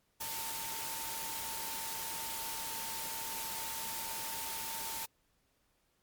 sine tone in noise, 900 Hz, A5, 39 cents sharp, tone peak -45 dBFS, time 0.2-5.06 s, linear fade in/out 10 ms, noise white, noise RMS -40 dBFS, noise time 0.2-5.06 s, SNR -8 dB, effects pink hiss -75 dBFS RMS until 6.02 s + MP3 96 kbps

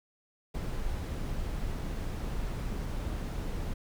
brown noise, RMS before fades -34 dBFS, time 0.54-3.74 s, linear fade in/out 10 ms, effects none

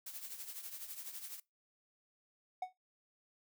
blue noise with tremolo, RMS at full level -44 dBFS, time 0.06-1.4 s, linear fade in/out 5 ms, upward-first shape triangle, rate 12 Hz, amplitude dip 70%
triangle tone with exponential decay, 740 Hz, F#5, in tune, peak -31 dBFS, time 2.62-2.73 s, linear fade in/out 5 ms, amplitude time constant 23 ms
effects noise-tail reverb RT60 0.2 s tail -23 dB re dry

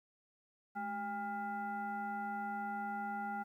sine tone with frequency modulation, 807 Hz, G#5, 50 cents flat, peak -37 dBFS, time 0.75-3.44 s, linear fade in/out 20 ms, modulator 595 Hz, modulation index 0.96, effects 12-bit

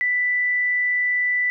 sine tone, 1981 Hz, B6, 5 cents sharp, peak -18 dBFS, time 0.01-1.5 s, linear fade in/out 0 ms, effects none

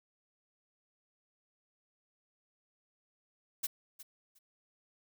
blue noise with echo, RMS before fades -34 dBFS, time 3.63-3.67 s, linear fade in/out 10 ms, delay 360 ms, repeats 2, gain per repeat -15 dB, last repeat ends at 4.39 s, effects none

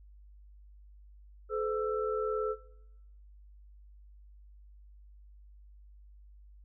sine tone cluster, 430.2 / 509 / 1329 Hz, A4 / C5 / E6, -39 / -48 / +14 cents, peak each -32 / -36 / -37 dBFS, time 1.49-2.56 s, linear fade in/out 50 ms, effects noise-tail reverb RT60 0.8 s tail -17 dB re dry + added 50 Hz sine -52 dBFS peak until 6.64 s

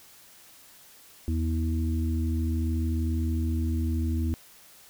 harmonic tone, 80.6 Hz, E2, 38 cents flat, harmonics 1 / 3 / 4, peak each -25 / -32 / -35 dBFS, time 1.28-4.34 s, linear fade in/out 0 ms, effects white hiss -53 dBFS RMS until 4.89 s

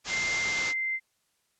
white low-pass noise, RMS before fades -35 dBFS, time 0.04-0.74 s, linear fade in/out 50 ms, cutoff 7200 Hz, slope 96 dB/octave
sine tone with pitch glide, 2093 to 2081 Hz, C7 to C7, 0 to -10 cents, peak -27 dBFS, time 0.08-1 s, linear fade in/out 50 ms, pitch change -10 cents, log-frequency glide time 0.4-0.69 s
effects white hiss -73 dBFS RMS until 1.59 s + low-pass 11000 Hz 12 dB/octave

